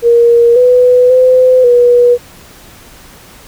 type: tone with pitch steps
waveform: sine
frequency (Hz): 470.9 / 497.5 / 510 / 485.2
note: A#4 / B4 / C5 / B4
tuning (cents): +18 / +13 / -44 / -31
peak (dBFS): -3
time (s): 0.02-2.18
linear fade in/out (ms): 50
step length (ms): 540
effects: pink hiss -37 dBFS RMS until 3.47 s